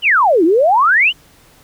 sine exponential two-way sweep, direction down then up, 3136 to 308 to 3136 Hz, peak -8 dBFS, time 0.02-1.13 s, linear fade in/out 50 ms, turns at 0.44 s, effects pink hiss -48 dBFS RMS until 1.63 s

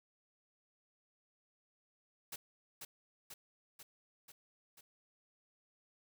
white noise with echo, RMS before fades -45 dBFS, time 2.32-2.36 s, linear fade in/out 5 ms, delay 490 ms, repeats 5, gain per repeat -3 dB, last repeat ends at 4.81 s, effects none

